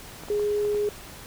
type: clicks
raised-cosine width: 1 ms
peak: -25 dBFS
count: 5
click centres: 0.236 / 0.285 / 0.396 / 0.65 / 0.747 s
type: tone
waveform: sine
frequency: 415.3 Hz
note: G#4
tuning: in tune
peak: -22 dBFS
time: 0.3-0.89 s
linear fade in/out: 2 ms
effects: pink hiss -43 dBFS RMS until 1.26 s